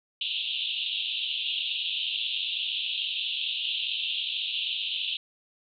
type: band-pass noise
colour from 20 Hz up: pink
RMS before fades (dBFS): -31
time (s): 0.21-5.17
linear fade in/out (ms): 2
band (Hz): 2700 to 3800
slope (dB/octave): 96
effects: none